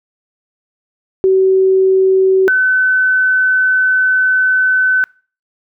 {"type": "tone pair in turn", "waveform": "sine", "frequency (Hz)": [380, 1514.7], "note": ["F#4", "F#6"], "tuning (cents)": [46, 40], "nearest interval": "2 octaves", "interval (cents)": 2394, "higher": "second", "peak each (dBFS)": [-7, -9], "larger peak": "first", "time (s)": [[1.24, 2.48], [2.48, 5.04]], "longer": "second", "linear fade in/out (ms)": 0, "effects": ["noise-tail reverb RT60 0.4 s tail -26 dB re dry"]}